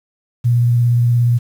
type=tone with vibrato; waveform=sine; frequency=120 Hz; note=B2; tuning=49 cents flat; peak=-10 dBFS; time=0.44-1.39 s; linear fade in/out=20 ms; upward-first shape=triangle; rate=17 Hz; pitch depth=23 cents each way; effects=7-bit